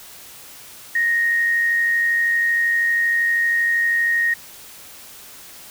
sine tone with amplitude modulation, 1864.7 Hz, A#6, in tune, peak -14 dBFS, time 0.95-4.34 s, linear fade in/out 5 ms, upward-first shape sine, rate 92.7 Hz, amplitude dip 35%, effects white hiss -41 dBFS RMS until 5.7 s

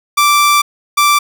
sawtooth tone pair in turn, 1171 / 1171 Hz, D6 / D6, -5 / -5 cents, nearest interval unison, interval 0 cents, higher neither, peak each -4 dBFS, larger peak neither, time 0.17-0.62 / 0.97-1.19 s, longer first, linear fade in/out 10 ms, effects none

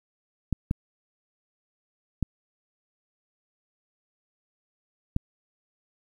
clicks, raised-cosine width 5 ms, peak -12 dBFS, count 4, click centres 0.527 / 0.711 / 2.227 / 5.164 s, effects 9-bit

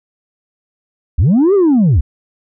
sine linear two-way sweep, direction up then down, 57.2 to 415.3 to 57.2 Hz, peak -5 dBFS, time 1.18-2.01 s, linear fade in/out 10 ms, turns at 1.54 s, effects tanh soft clip ceiling -6 dBFS

